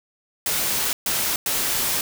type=noise bursts at uneven times; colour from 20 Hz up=white; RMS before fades=-23 dBFS; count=3; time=0.46-0.93 / 1.06-1.36 / 1.46-2.01 s; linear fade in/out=2 ms; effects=none